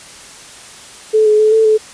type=tone with pitch steps; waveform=sine; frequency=434.4 / 425.3 / 431.2 / 442.8 / 432.8 Hz; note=A4 / G#4 / A4 / A4 / A4; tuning=-22 / +41 / -35 / +11 / -29 cents; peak=-7 dBFS; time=1.13-1.78 s; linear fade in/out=20 ms; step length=130 ms; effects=white hiss -36 dBFS RMS until 1.93 s + resampled to 22050 Hz